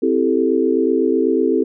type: chord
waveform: sine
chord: A minor seventh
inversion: first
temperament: equal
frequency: 261.6 / 329.6 / 392 / 440 Hz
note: C4 / E4 / G4 / A4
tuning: 0 / 0 / 0 / 0 cents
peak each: -19 dBFS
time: 0.02-1.64 s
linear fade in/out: 10 ms
effects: none